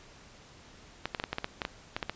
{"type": "clicks", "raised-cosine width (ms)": 0.3, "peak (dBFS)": -15, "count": 12, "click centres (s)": [1.056, 1.148, 1.199, 1.239, 1.33, 1.384, 1.444, 1.618, 1.651, 1.965, 2.028, 2.096], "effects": ["pink hiss -54 dBFS RMS until 2.15 s", "resampled to 16000 Hz"]}